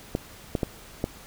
clicks, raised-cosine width 2 ms, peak -11 dBFS, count 4, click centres 0.151 / 0.552 / 0.632 / 1.041 s, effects pink hiss -47 dBFS RMS until 1.26 s

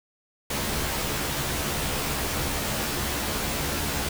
pink noise with comb filter, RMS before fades -28 dBFS, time 0.5-4.09 s, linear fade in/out 5 ms, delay 14 ms, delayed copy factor +0.8, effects none

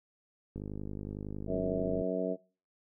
click train, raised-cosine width 3 ms, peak -27 dBFS, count 75, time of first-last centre 0.56-2.014 s, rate 50.9 Hz
harmonic tone, 92.5 Hz, F#2, in tune, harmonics 2 / 3 / 4 / 5 / 6 / 7, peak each -37 / -37 / -39 / -36 / -39 / -35 dBFS, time 1.47-2.37 s, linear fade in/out 50 ms
effects noise-tail reverb RT60 0.4 s tail -24 dB re dry

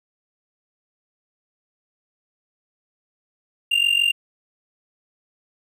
triangle tone with amplitude modulation, 2794 Hz, F7, in tune, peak -11 dBFS, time 3.71-4.12 s, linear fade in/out 10 ms, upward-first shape sine, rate 46.2 Hz, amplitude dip 80%, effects none

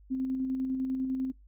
sine tone with tremolo, 261.6 Hz, C4, in tune, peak -27 dBFS, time 0.1-1.32 s, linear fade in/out 20 ms, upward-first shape square, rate 10 Hz, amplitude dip 30%, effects noise-tail reverb RT60 0.2 s tail -25 dB re dry + added 50 Hz sine -53 dBFS peak until 1.47 s

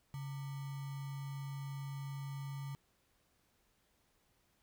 sine tone with sample-and-hold, 138.59 Hz, C#3, in tune, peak -40 dBFS, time 0.14-2.75 s, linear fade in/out 0 ms, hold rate 1050 Hz, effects pink hiss -75 dBFS RMS until 4.62 s

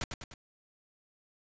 pink noise with echo, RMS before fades -34 dBFS, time 0.01-0.04 s, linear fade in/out 2 ms, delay 100 ms, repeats 3, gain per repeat -5 dB, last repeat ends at 0.34 s, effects resampled to 16000 Hz

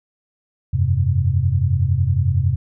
sine chord, F suspended second, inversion none, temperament just, 87.31 / 98.22 / 130.96 Hz, F2 / G2 / C3, 0 / +4 / +2 cents, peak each -19 dBFS, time 0.73-2.56 s, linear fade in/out 10 ms, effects none

